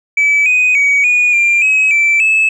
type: tone with pitch steps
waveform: sine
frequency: 2299 / 2497 / 2261 / 2457 / 2384 / 2551 / 2331 / 2604 Hz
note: D7 / D#7 / C#7 / D#7 / D7 / D#7 / D7 / E7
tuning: -37 / +6 / +34 / -22 / +25 / +43 / -14 / -22 cents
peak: -6 dBFS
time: 0.17-2.49 s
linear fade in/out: 5 ms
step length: 290 ms
effects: tanh soft clip ceiling -6 dBFS